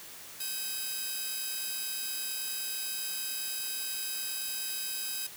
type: tone cluster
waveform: 5% pulse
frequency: 1560 / 2547 / 3845 / 4965 Hz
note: G6 / D#7 / B7 / D#8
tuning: -9 / +40 / -47 / -5 cents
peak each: -31 dBFS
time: 0.4-5.27 s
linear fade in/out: 5 ms
effects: white hiss -47 dBFS RMS until 5.36 s + high-pass 60 Hz 12 dB/octave